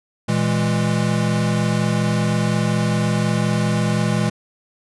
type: tone cluster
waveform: square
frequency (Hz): 117.9 / 163.4 / 207.6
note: A#2 / E3 / G#3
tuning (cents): +20 / -15 / 0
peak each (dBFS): -22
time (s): 0.28-4.3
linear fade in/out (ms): 10
effects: resampled to 24000 Hz